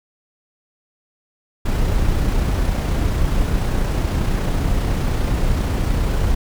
brown noise with amplitude modulation, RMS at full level -17 dBFS, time 1.65-6.35 s, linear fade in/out 10 ms, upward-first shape sine, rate 30.1 Hz, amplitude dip 25%, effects none

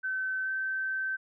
sine tone with pitch glide, 1530 to 1546 Hz, G6 to G6, -42 to -24 cents, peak -29 dBFS, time 0.03-1.17 s, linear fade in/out 20 ms, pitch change +18 cents, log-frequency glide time 0.43-0.49 s, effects none

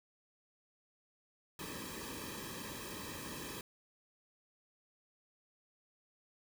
pink noise with comb filter, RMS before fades -45 dBFS, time 1.59-3.61 s, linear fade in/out 2 ms, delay 1.4 ms, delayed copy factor -0.9, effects none

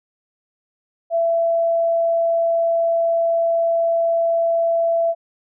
sine tone, 669 Hz, E5, 25 cents sharp, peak -15 dBFS, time 1.1-5.15 s, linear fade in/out 50 ms, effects none

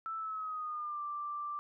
sine tone with pitch glide, 1321 to 1176.9 Hz, E6 to D6, +3 to +3 cents, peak -36 dBFS, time 0.06-1.59 s, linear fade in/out 0 ms, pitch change -200 cents, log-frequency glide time 0.17-1.02 s, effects none

